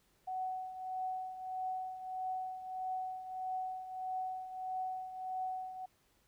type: tone with tremolo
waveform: sine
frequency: 747 Hz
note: F#5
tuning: 16 cents sharp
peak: -34 dBFS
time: 0.27-5.86 s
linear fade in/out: 10 ms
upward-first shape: triangle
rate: 1.6 Hz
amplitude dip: 70%
effects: pink hiss -72 dBFS RMS until 6.27 s